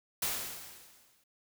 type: noise with exponential decay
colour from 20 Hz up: white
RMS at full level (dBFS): -31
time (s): 0.22-1.24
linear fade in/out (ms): 5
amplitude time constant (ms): 220
effects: none